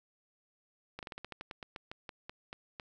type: slowing click train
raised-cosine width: 0.3 ms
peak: -26 dBFS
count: 16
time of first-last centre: 0.99-2.798 s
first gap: 38 ms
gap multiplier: 1.15
effects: none